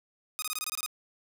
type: tone bursts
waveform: 5% pulse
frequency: 1244.5 Hz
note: D#6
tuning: in tune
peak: -19 dBFS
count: 9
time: 0.39-0.862 s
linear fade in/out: 0 ms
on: 32 ms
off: 23 ms
effects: none